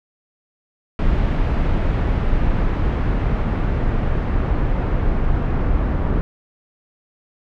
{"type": "noise with low-pass filter sweep", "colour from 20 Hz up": "brown", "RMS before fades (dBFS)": -18, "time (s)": [0.99, 6.21], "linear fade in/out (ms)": 0, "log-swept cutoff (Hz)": [2600, 1600], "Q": 0.86, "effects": []}